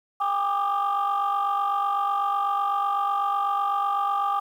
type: tone cluster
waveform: sine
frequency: 803 / 1178 / 1226 Hz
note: G5 / D6 / D#6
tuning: +41 / +5 / -26 cents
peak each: -24 / -24 / -28 dBFS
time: 0.2-4.4 s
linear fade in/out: 10 ms
effects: tanh soft clip ceiling -17 dBFS + 9-bit